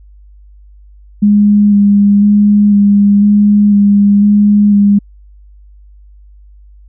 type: tone with vibrato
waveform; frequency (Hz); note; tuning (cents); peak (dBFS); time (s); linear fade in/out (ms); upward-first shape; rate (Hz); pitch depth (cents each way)
sine; 204.5; G#3; -26; -4; 1.22-4.99; 10; square; 1; 15
effects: added 50 Hz sine -36 dBFS peak until 6.88 s